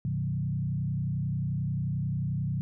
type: tone with frequency modulation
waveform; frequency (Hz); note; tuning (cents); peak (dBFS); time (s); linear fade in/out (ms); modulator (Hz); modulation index
sine; 138.9; C#3; +4; -27; 0.05-2.61; 0; 31.3; 1.2
effects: none